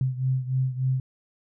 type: beating tone pair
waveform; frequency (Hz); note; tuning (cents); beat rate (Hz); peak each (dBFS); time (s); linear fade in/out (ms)
sine; 129.3 / 132.7; C3 / C3; -20 / +25; 3.4; -24 / -28; 0.01-1; 2
effects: none